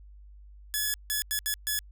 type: tone bursts at uneven times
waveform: 5% pulse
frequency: 1705 Hz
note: G#6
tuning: 45 cents sharp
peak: -16 dBFS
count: 5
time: 0.74-0.94 / 1.1-1.22 / 1.31-1.39 / 1.46-1.54 / 1.67-1.79 s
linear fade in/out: 0 ms
effects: added 50 Hz sine -47 dBFS peak until 1.91 s